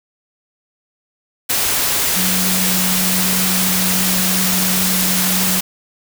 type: tone in noise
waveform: sine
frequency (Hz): 185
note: F#3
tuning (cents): 0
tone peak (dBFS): -20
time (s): 2.16-5.6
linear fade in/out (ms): 10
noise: white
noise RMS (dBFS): -17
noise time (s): 1.49-5.61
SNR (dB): -6
effects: none